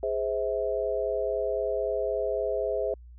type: chord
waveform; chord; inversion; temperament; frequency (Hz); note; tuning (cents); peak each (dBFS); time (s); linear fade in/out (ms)
sine; Ab augmented; none; just; 415.3 / 519.1 / 648.9; Ab4 / C5 / E5; 0 / -14 / -27; -30; 0.03-2.94; 2
effects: added 60 Hz sine -45 dBFS peak until 3.18 s